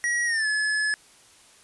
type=tone with pitch glide; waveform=square; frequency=1910 to 1711.5 Hz; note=A#6 to A6; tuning=+42 to -48 cents; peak=-23 dBFS; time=0.04-0.94 s; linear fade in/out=0 ms; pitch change=-190 cents; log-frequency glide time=0.25-0.47 s; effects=white hiss -54 dBFS RMS until 1.63 s + resampled to 24000 Hz